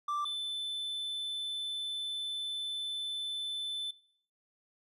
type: tone pair in turn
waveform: triangle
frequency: 1174.7 / 3520 Hz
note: D6 / A7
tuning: 0 / 0 cents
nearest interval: octave + perfect fifth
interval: 1900 cents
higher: second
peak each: -29 / -32 dBFS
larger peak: first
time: 0.08-0.25 / 0.25-3.91 s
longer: second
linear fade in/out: 5 ms
effects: noise-tail reverb RT60 0.7 s tail -23 dB re dry + resampled to 32000 Hz